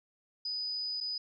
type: tone with dropouts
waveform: sine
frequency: 4978 Hz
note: D#8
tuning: in tune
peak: -33 dBFS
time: 0.45-1.18 s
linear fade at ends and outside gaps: 5 ms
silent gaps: 1.004-1.009 s
effects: none